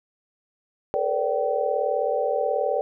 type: tone cluster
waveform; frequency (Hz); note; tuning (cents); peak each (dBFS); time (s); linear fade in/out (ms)
sine; 426.2 / 465 / 505 / 581 / 770; G#4 / A#4 / B4 / D5 / G5; +45 / -4 / +39 / -19 / -31; -31 / -28 / -28 / -25 / -28; 0.94-2.81; 0
effects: none